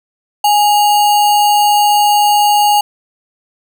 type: tone with sample-and-hold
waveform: sine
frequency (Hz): 828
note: G#5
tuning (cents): -5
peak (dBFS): -7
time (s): 0.44-2.81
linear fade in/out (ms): 5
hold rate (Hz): 3675
effects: none